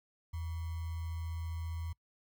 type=tone with sample-and-hold; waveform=sine; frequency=82.41 Hz; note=E2; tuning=in tune; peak=-36 dBFS; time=0.33-1.93 s; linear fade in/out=10 ms; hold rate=1050 Hz; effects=noise-tail reverb RT60 0.1 s tail -22 dB re dry